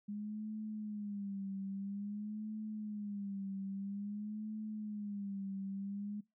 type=tone with vibrato; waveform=sine; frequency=204.8 Hz; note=G#3; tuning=24 cents flat; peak=-39 dBFS; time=0.08-6.21 s; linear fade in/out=10 ms; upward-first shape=sine; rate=0.5 Hz; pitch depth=89 cents each way; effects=noise-tail reverb RT60 0.2 s tail -21 dB re dry